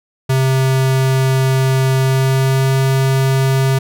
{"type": "tone with pitch glide", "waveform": "square", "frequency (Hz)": [132.3, 133.68], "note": ["C3", "C3"], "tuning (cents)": [20, 38], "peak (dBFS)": -12, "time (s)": [0.29, 3.79], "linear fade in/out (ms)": 10, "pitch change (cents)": 18, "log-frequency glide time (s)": [1.98, 2.74], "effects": []}